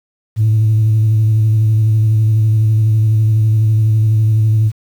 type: tone with vibrato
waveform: sine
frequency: 109.2 Hz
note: A2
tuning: 13 cents flat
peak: -7 dBFS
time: 0.36-4.72 s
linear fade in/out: 50 ms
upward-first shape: square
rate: 12 Hz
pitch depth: 22 cents each way
effects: tanh soft clip ceiling -6 dBFS + 7-bit